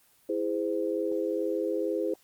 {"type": "chord", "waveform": "sine", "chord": "E augmented", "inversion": "none", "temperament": "just", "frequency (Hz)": [329.6, 412, 515], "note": ["E4", "G#4", "B#4"], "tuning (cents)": [0, -14, -28], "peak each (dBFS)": -31, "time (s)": [0.29, 2.14], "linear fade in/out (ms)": 5, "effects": ["white hiss -63 dBFS RMS until 2.23 s", "Opus 24 kbps"]}